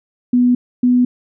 sine tone pair in turn, 246.3 / 247.5 Hz, B3 / B3, -5 / +4 cents, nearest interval unison, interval 9 cents, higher second, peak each -9 dBFS, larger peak neither, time 0.33-0.55 / 0.83-1.05 s, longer neither, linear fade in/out 5 ms, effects none

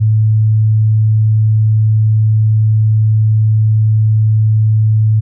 sine tone, 108.8 Hz, A2, 19 cents flat, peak -7 dBFS, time 0-5.21 s, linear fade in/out 20 ms, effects none

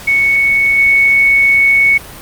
sine tone with level steps, 2217 Hz, C#7, in tune, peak -8 / -6 dBFS, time 0.07-1.98 s, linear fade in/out 10 ms, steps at 0.78 s, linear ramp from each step 2 ms, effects pink hiss -31 dBFS RMS until 2.21 s + Opus 48 kbps

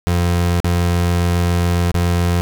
30% pulse tone with dropouts, 87.2 Hz, F2, 2 cents flat, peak -11 dBFS, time 0.07-2.41 s, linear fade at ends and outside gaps 0 ms, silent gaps 0.602-0.645 / 1.916-1.943 s, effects none

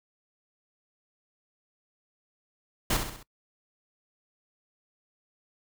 pink noise with echo, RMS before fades -25 dBFS, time 2.9-2.97 s, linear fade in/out 5 ms, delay 65 ms, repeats 4, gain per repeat -6 dB, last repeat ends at 3.23 s, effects noise-tail reverb RT60 0.1 s tail -22 dB re dry

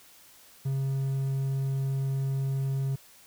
triangle tone, 135.4 Hz, C#3, 40 cents flat, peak -24 dBFS, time 0.65-2.96 s, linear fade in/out 10 ms, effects white hiss -55 dBFS RMS until 3.26 s

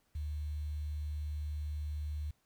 sine tone with quantisation, 75 Hz, D2, 37 cents sharp, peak -35 dBFS, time 0.15-2.31 s, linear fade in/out 5 ms, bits 10, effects pink hiss -75 dBFS RMS until 2.45 s

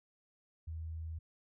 sine tone, 80.7 Hz, E2, 36 cents flat, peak -39 dBFS, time 0.67-1.19 s, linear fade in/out 10 ms, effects none

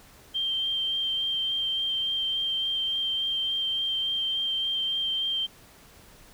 sine tone with vibrato, 3154 Hz, G7, 10 cents sharp, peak -25 dBFS, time 0.34-5.47 s, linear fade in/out 20 ms, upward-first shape sine, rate 3.5 Hz, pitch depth 11 cents each way, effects pink hiss -53 dBFS RMS until 6.33 s

